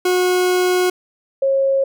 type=tone pair in turn; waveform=40% pulse / sine; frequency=363.5 / 542.8 Hz; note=F#4 / C#5; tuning=-31 / -36 cents; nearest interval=perfect fifth; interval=695 cents; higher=second; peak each=-13 dBFS; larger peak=neither; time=0.05-0.9 / 1.42-1.84 s; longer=first; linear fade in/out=5 ms; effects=none